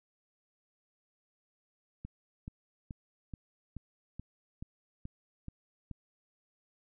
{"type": "click train", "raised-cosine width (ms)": 5, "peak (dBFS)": -29, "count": 10, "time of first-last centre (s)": [2.05, 5.913], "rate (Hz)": 2.33, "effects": []}